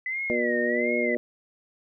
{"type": "tone with vibrato", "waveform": "sine", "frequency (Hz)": 1993, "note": "B6", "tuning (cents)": 15, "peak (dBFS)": -27, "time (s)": [0.06, 1.15], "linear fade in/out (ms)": 2, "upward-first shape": "sine", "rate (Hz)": 1.4, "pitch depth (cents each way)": 140}
{"type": "harmonic tone", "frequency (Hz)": 120.3, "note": "B2", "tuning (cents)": -45, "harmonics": [2, 3, 4, 5], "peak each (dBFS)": [-29, -29, -29, -29], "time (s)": [0.3, 1.17], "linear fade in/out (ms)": 0}
{"effects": []}